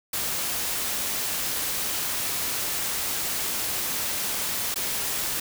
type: noise with dropouts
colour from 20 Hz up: white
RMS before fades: -28 dBFS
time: 0.13-5.4 s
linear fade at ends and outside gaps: 5 ms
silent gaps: 4.743-4.758 s
effects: none